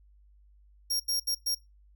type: tone bursts at uneven times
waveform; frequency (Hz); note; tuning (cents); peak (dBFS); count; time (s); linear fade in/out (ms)
sawtooth; 5580; F8; -2; -24; 4; 0.9-1 / 1.08-1.2 / 1.27-1.35 / 1.46-1.55; 10
effects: noise-tail reverb RT60 0.2 s tail -22 dB re dry + added 50 Hz sine -56 dBFS peak until 1.95 s